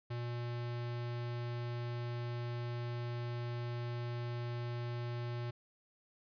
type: tone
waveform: square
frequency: 119.9 Hz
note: A#2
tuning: 49 cents sharp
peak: -38 dBFS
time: 0.1-5.51 s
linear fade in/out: 10 ms
effects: resampled to 11025 Hz